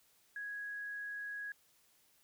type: tone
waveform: sine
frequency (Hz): 1661.2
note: G#6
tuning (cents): 0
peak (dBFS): -40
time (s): 0.36-1.52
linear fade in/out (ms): 2
effects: white hiss -70 dBFS RMS until 2.23 s